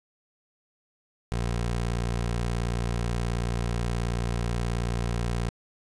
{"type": "tone", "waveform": "20% pulse", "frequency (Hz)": 58.6, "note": "A#1", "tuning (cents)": 10, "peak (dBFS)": -21, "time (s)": [1.32, 5.49], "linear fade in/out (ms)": 0, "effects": ["resampled to 22050 Hz", "9-bit"]}